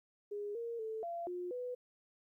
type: tone with pitch steps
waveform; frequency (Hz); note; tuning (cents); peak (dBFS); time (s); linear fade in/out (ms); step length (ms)
sine; 411.6 / 466.2 / 440.7 / 684 / 356.9 / 495.8; G#4 / A#4 / A4 / F5 / F4 / B4; -16 / 0 / +3 / -36 / +38 / +7; -38; 0.31-1.75; 10; 240
effects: 13-bit